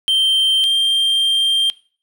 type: tone pair in turn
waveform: triangle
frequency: 3136 / 3176 Hz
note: G7 / G7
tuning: 0 / +22 cents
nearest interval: unison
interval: 22 cents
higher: second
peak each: -11 dBFS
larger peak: neither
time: 0.08-0.64 / 0.64-1.7 s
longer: second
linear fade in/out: 0 ms
effects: noise-tail reverb RT60 0.4 s tail -20 dB re dry